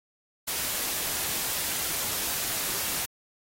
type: noise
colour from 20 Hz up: white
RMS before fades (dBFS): -30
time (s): 0.47-3.06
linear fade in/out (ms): 10
effects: AAC 48 kbps